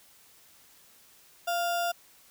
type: tone with sample-and-hold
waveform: sine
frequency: 691 Hz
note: F5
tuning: 19 cents flat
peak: -26 dBFS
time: 1.47-1.92 s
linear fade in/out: 10 ms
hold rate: 2100 Hz
effects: white hiss -58 dBFS RMS until 2.3 s